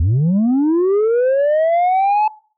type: linear sweep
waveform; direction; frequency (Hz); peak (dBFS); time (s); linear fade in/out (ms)
sine; up; 73.5 to 868; -9; 0-2.28; 5
effects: noise-tail reverb RT60 0.4 s tail -21 dB re dry + tanh soft clip ceiling -11 dBFS